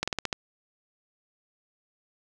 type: slowing click train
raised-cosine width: 0.2 ms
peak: -10 dBFS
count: 6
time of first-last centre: 0.03-0.328 s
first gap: 46 ms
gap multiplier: 1.13
effects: none